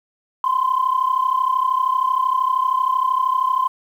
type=tone pair together; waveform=sine; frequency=1019 / 1051.9 Hz; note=C6 / C6; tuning=-46 / +9 cents; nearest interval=minor second; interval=55 cents; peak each=-18 dBFS; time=0.44-3.68 s; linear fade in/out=2 ms; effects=tanh soft clip ceiling -9 dBFS + 8-bit